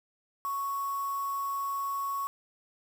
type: tone with quantisation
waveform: sine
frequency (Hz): 1108.7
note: C#6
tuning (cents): 0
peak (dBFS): -30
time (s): 0.45-2.27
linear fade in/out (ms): 0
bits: 7
effects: none